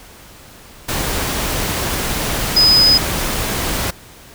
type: tone in noise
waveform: sine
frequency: 5020 Hz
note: D#8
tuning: 15 cents sharp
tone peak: -8 dBFS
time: 2.56-2.98 s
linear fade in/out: 10 ms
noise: pink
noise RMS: -20 dBFS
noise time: 0.88-3.91 s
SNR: +9 dB
effects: pink hiss -41 dBFS RMS until 4.34 s